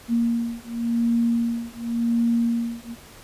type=beating tone pair; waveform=sine; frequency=233.1 / 234.01 Hz; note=A#3 / A#3; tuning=0 / +7 cents; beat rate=0.91 Hz; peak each=-23 dBFS; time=0.08-2.96 s; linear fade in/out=50 ms; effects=pink hiss -46 dBFS RMS until 3.23 s + resampled to 32000 Hz